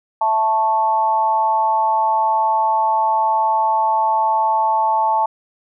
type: tone with amplitude modulation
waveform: sine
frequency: 880 Hz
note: A5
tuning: in tune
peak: -10 dBFS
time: 0.21-5.26 s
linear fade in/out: 5 ms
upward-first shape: sine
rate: 221 Hz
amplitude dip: 80%
effects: none